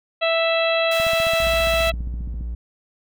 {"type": "harmonic tone", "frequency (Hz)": 659.3, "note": "E5", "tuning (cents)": 0, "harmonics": [1, 2, 3, 4, 5, 6], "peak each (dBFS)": [-19, -27, -29, -24, -29, -29], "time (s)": [0.21, 1.92], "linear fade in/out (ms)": 20}
{"type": "high-pass noise", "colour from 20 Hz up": "pink", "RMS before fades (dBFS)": -34, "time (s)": [0.91, 1.9], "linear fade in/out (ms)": 5, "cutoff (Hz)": 1400, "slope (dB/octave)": 12}
{"type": "click train", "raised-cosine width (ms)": 5, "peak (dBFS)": -22, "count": 22, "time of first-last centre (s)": [1, 2.409], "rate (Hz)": 14.9}
{"type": "tone", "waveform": "triangle", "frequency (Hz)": 58.27, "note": "A#1", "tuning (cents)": 0, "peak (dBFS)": -23, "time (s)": [1.42, 2.55], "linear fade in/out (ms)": 5}
{"effects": []}